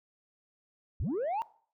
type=linear sweep; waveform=sine; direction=up; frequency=45.87 to 944 Hz; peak=-27 dBFS; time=1-1.42 s; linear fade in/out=0 ms; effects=noise-tail reverb RT60 0.5 s tail -22 dB re dry + tanh soft clip ceiling -28 dBFS